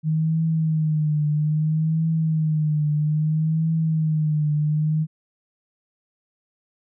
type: tone with vibrato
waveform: sine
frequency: 155.56 Hz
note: D#3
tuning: in tune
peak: -18 dBFS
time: 0.03-5.07 s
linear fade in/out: 50 ms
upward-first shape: triangle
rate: 0.61 Hz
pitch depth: 74 cents each way
effects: none